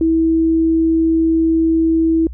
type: tone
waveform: sine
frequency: 325.2 Hz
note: E4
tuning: 23 cents flat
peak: -11 dBFS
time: 0.01-2.27 s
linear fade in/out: 2 ms
effects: added 61 Hz sine -27 dBFS peak until 2.33 s